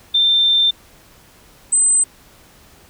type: tone pair in turn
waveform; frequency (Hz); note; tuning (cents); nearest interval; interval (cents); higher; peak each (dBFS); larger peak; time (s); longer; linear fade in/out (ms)
sine; 3579 / 8123; A7 / B8; +29 / +48; octave + major second; 1419; second; -11; neither; 0.14-0.71 / 1.72-2.04; first; 10
effects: pink hiss -48 dBFS RMS until 2.89 s